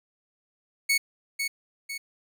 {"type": "tone with echo", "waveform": "sawtooth", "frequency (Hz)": 2217, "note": "C#7", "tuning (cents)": 0, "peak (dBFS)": -17, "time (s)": [0.89, 0.98], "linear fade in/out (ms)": 10, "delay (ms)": 500, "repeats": 2, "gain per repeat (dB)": -6, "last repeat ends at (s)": 1.98, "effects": []}